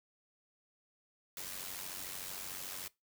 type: noise with amplitude modulation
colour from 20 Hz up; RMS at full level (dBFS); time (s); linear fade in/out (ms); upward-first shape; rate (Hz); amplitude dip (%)
white; -41; 1.37-2.88; 2; sine; 93.4; 60
effects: noise-tail reverb RT60 0.2 s tail -21 dB re dry